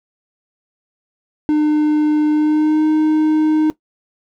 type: tone with pitch glide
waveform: triangle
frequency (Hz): 302.4 to 309.6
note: D#4 to D#4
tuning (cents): -49 to -9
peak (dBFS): -9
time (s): 1.49-3.7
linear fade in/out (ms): 0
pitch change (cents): +40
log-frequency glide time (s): 2.31-2.85
effects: noise-tail reverb RT60 0.1 s tail -17 dB re dry